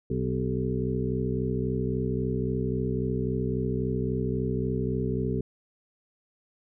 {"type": "harmonic tone with a mistuned harmonic", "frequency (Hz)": 63.7, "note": "C2", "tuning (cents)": -46, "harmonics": [1, 2, 3, 4, 6, 7], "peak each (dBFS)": [-35, -30, -32, -33, -33, -34], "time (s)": [0.1, 5.41], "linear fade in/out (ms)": 5, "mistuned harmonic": 7, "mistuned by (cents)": -42, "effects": []}